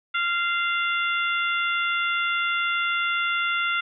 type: harmonic tone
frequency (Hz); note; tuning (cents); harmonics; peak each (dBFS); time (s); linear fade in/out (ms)
693; F5; -14; 2 / 3 / 4 / 5; -24 / -28 / -30 / -32; 0.14-3.81; 10
effects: none

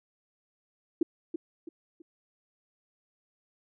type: tone with echo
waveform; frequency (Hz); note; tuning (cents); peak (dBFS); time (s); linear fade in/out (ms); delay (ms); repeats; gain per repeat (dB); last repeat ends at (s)
sine; 331.5; E4; +10; -20; 1.01-1.03; 5; 330; 3; -9; 2.02
effects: none

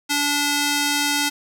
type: tone with band-pass filter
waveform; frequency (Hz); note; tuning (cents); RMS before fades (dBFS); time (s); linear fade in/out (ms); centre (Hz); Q
square; 289.4; D4; -25; -21; 0.09-1.3; 20; 5700; 0.51
effects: 7-bit

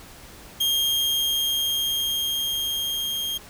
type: tone with level ramp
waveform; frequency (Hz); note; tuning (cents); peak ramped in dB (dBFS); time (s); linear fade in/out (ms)
40% pulse; 3223; G7; +47; -19 to -25; 0.6-3.38; 10
effects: added 50 Hz sine -54 dBFS peak until 3.49 s + pink hiss -45 dBFS RMS until 3.49 s

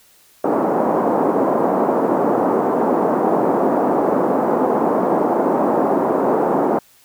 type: band-pass noise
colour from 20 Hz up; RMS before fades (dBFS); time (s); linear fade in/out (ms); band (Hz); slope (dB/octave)
pink; -17; 0.44-6.79; 5; 240 to 960; 24
effects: white hiss -52 dBFS RMS until 7.04 s

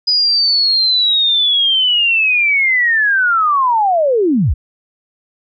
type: linear sweep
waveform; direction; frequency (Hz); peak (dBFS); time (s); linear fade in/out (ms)
sine; down; 4978 to 44.35; -10; 0.07-4.54; 10
effects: none

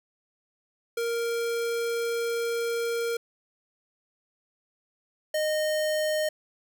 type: tone pair in turn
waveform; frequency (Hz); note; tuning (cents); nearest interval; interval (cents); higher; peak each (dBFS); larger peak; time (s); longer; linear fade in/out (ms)
square; 466.2 / 615.5; A#4 / D#5; 0 / -19; perfect fourth; 481; second; -27 / -25; second; 0.97-3.17 / 5.34-6.29; first; 5
effects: none

